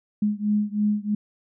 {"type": "beating tone pair", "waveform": "sine", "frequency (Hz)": [207.7, 210.8], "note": ["G#3", "G#3"], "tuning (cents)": [0, 26], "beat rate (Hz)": 3.1, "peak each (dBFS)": [-23, -24], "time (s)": [0.22, 1.15], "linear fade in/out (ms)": 5, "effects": []}